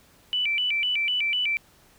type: tone with vibrato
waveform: sine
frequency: 2637 Hz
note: E7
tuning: in tune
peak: -22 dBFS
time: 0.33-1.57 s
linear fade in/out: 0 ms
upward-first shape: square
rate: 4 Hz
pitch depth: 210 cents each way
effects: pink hiss -57 dBFS RMS until 1.98 s